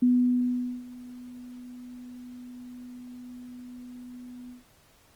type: tone with ADSR envelope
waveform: sine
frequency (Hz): 247.6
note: B3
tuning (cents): +5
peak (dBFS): -17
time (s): 0.02-4.64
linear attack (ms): 8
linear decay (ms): 800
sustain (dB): -23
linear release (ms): 140
effects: pink hiss -60 dBFS RMS until 5.15 s + Opus 24 kbps